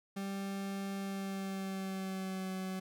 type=tone with pitch glide; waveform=40% pulse; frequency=196.2 to 188.21 Hz; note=G3 to F#3; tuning=+2 to +30 cents; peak=-36 dBFS; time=0.16-2.8 s; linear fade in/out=10 ms; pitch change=-72 cents; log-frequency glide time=0.97-2.53 s; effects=none